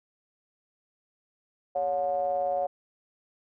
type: ring-modulated tone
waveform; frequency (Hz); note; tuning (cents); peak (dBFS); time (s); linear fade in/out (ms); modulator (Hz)
triangle; 81.3; E2; -23; -20; 1.75-2.67; 10; 641
effects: none